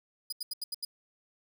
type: tone bursts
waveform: sawtooth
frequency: 4937 Hz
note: D#8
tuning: 14 cents flat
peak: -30 dBFS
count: 6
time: 0.3-0.85 s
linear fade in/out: 5 ms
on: 25 ms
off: 80 ms
effects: none